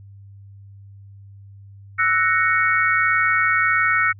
sine chord, F# dominant seventh, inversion third, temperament equal, 1318.5 / 1480 / 1864.7 / 2217 Hz, E6 / F#6 / A#6 / C#7, 0 / 0 / 0 / 0 cents, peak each -21 dBFS, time 1.98-4.13 s, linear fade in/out 20 ms, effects added 99 Hz sine -40 dBFS peak until 4.19 s

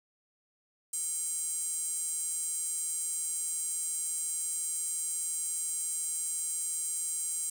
square tone with high-pass filter, 445.7 Hz, A4, 22 cents sharp, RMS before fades -34 dBFS, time 0.93-7.5 s, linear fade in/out 5 ms, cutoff 8300 Hz, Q 7.5, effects 11-bit

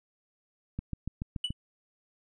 click train, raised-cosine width 5 ms, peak -21 dBFS, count 6, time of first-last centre 0.79-1.505 s, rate 6.99 Hz
triangle tone with exponential decay, 2960 Hz, F#7, in tune, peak -23 dBFS, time 1.44-1.53 s, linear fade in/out 5 ms, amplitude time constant 18 ms
effects resampled to 22050 Hz

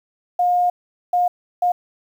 sine tone bursts at uneven times, 713 Hz, F5, 36 cents sharp, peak -14 dBFS, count 3, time 0.39-0.7 / 1.13-1.28 / 1.62-1.72 s, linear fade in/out 5 ms, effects 8-bit

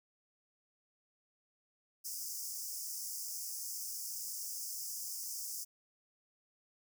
pink high-pass noise, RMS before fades -42 dBFS, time 2.04-5.65 s, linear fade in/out 20 ms, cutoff 5000 Hz, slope 96 dB/octave, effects none

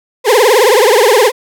35% pulse tone with vibrato, 460 Hz, A#4, 23 cents flat, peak -4 dBFS, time 0.24-1.32 s, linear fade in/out 50 ms, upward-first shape triangle, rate 19 Hz, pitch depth 280 cents each way, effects none

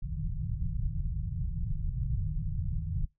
pink low-pass noise, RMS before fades -32 dBFS, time 0.02-3.06 s, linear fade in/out 5 ms, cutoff 170 Hz, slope 96 dB/octave, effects noise-tail reverb RT60 0.2 s tail -23 dB re dry

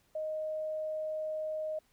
sine tone, 622.3 Hz, D#5, in tune, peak -33 dBFS, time 0.15-1.79 s, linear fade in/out 5 ms, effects pink hiss -70 dBFS RMS until 1.92 s

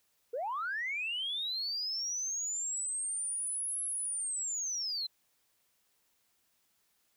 sine linear two-way sweep, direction up then down, 440 to 11000 to 4001 Hz, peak -32 dBFS, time 0.33-5.07 s, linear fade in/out 10 ms, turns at 3.84 s, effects tanh soft clip ceiling -28 dBFS + white hiss -74 dBFS RMS until 7.16 s

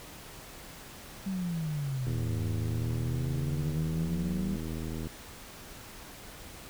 sine exponential two-way sweep, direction down then up, 196 to 101.4 to 196 Hz, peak -30 dBFS, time 1.26-4.56 s, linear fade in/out 5 ms, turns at 2.44 s
click train, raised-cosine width 3 ms, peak -25 dBFS, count 241, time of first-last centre 2.07-5.07 s, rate 80 Hz
effects pink hiss -47 dBFS RMS until 6.69 s

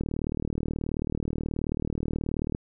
click train, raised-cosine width 3 ms, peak -16 dBFS, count 99, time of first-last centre 0.01-2.549 s, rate 38.6 Hz, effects none

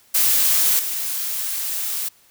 blue noise with level steps, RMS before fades -17 / -25 dBFS, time 0.14-2.09 s, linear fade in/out 10 ms, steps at 0.79 s, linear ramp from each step 2 ms, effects white hiss -55 dBFS RMS until 2.3 s

